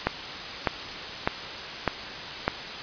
click train, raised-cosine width 0.5 ms, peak -6 dBFS, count 5, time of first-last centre 0.07-2.48 s, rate 1.66 Hz, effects white hiss -35 dBFS RMS until 2.82 s + resampled to 11025 Hz

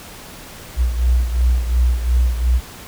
sine beating tone pair, 60.5 / 63.3 Hz, B1 / B1, -35 / +43 cents, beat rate 2.8 Hz, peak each -14 / -20 dBFS, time 0.76-2.61 s, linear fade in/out 50 ms, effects pink hiss -37 dBFS RMS until 2.87 s

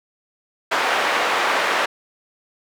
white band-pass noise, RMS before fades -20 dBFS, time 0.71-1.86 s, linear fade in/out 10 ms, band 520 to 1700 Hz, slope 12 dB/octave, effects none

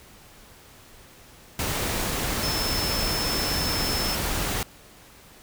sine tone in noise, 5274 Hz, E8, in tune, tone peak -28 dBFS, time 2.43-4.15 s, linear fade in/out 2 ms, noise pink, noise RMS -27 dBFS, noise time 1.59-4.63 s, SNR -4 dB, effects pink hiss -50 dBFS RMS until 5.42 s

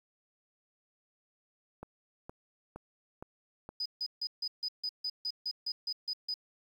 click train, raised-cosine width 1 ms, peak -29 dBFS, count 5, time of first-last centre 1.83-3.69 s, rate 2.15 Hz
sine tone bursts, 4978 Hz, D#8, in tune, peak -32 dBFS, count 13, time 3.8-6.341 s, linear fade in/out 5 ms, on 57 ms, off 150 ms
effects 10-bit

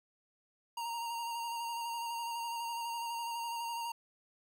square tone with vibrato, 932.3 Hz, A#5, in tune, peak -37 dBFS, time 0.77-3.92 s, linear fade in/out 5 ms, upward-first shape square, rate 12 Hz, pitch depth 18 cents each way, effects none

